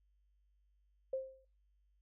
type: tone with exponential decay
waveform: sine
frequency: 528 Hz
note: C5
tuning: 16 cents sharp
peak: -32 dBFS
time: 1.13-1.45 s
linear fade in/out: 5 ms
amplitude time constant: 69 ms
effects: noise-tail reverb RT60 0.3 s tail -22 dB re dry + added 50 Hz sine -70 dBFS peak until 2.01 s